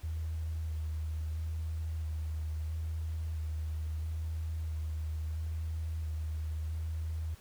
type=tone with vibrato; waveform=sine; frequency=79.1 Hz; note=D#2; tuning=29 cents sharp; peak=-33 dBFS; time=0.03-7.35 s; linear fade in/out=10 ms; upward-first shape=square; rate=0.75 Hz; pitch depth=19 cents each way; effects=pink hiss -58 dBFS RMS until 7.4 s